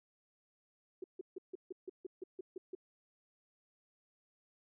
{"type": "tone bursts", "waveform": "sine", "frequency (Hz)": 370.8, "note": "F#4", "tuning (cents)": 4, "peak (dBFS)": -40, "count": 11, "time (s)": [1.02, 2.751], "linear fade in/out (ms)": 5, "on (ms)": 21, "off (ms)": 150, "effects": []}